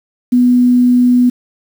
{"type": "tone with quantisation", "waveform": "sine", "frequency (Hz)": 246.9, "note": "B3", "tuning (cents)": 0, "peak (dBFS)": -6, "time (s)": [0.32, 1.3], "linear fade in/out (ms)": 10, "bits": 6, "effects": []}